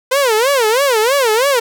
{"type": "tone with vibrato", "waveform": "sawtooth", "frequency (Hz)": 493.9, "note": "B4", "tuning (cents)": 0, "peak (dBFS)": -7, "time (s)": [0.11, 1.6], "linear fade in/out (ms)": 10, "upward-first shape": "sine", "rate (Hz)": 3.1, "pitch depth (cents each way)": 250, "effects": []}